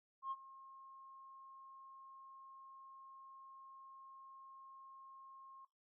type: tone with ADSR envelope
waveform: sine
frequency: 1073 Hz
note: C6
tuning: 43 cents sharp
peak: -37 dBFS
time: 0.22-5.65 s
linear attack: 93 ms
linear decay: 41 ms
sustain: -18 dB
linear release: 4 ms
effects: noise-tail reverb RT60 0.2 s tail -17 dB re dry + tanh soft clip ceiling -34 dBFS

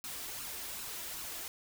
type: noise with flanger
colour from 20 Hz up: white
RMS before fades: -42 dBFS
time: 0.04-1.48 s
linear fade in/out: 0 ms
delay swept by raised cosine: 0.73 to 3.03 ms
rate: 2.6 Hz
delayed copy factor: +0.5
effects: none

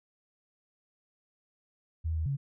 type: tone with pitch steps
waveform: sine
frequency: 80.8 / 79.6 / 138.8 Hz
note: E2 / D#2 / C#3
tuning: -34 / +40 / +3 cents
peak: -28 dBFS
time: 2.04-2.37 s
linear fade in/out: 20 ms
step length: 110 ms
effects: none

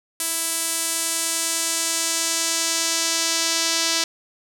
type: tone with band-pass filter sweep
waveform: sawtooth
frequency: 329.6 Hz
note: E4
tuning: in tune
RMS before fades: -23 dBFS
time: 0.2-4.04 s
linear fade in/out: 2 ms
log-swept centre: 10000 to 5400 Hz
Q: 1.5
effects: none

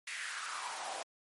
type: noise with high-pass filter sweep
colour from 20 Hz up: pink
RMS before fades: -41 dBFS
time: 0.07-1.03 s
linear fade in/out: 5 ms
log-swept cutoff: 2100 to 620 Hz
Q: 3.7
effects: MP3 48 kbps

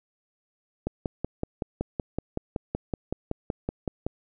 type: click train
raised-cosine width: 2 ms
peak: -14 dBFS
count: 18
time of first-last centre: 0.87-4.065 s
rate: 5.32 Hz
effects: none

